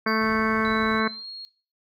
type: harmonic tone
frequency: 220 Hz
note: A3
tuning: in tune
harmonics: 1 / 2 / 3 / 4 / 5 / 6 / 7 / 8 / 9 / 10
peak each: -26 / -28 / -33 / -38 / -27 / -33 / -28 / -34 / -37 / -32 dBFS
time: 0.06-1.08 s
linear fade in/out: 5 ms
type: tone with exponential decay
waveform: triangle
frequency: 4699 Hz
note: D8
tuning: in tune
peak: -31 dBFS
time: 0.07-1.04 s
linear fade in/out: 5 ms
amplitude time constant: 210 ms
type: noise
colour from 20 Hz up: brown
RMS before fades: -38 dBFS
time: 0.21-1 s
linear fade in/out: 2 ms
type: tone with pitch glide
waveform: sine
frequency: 3949 to 4282 Hz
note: B7 to C8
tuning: -1 to +39 cents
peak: -35 dBFS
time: 0.65-1.45 s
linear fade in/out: 0 ms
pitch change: +140 cents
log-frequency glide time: 0.97-1.27 s
effects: noise-tail reverb RT60 0.4 s tail -19 dB re dry + high-pass 60 Hz 12 dB/octave